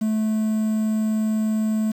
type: tone with quantisation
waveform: triangle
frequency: 217.1 Hz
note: A3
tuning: 23 cents flat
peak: -17 dBFS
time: 0.01-1.92 s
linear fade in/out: 10 ms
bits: 7
effects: none